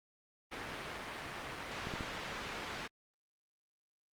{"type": "low-pass noise", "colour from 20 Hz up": "white", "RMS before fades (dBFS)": -43, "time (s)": [0.51, 2.88], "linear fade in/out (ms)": 20, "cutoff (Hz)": 2300, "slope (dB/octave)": 12}
{"type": "clicks", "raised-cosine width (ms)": 3, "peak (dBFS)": -28, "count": 3, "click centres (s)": [1.871, 1.938, 2.008]}
{"effects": ["Opus 32 kbps"]}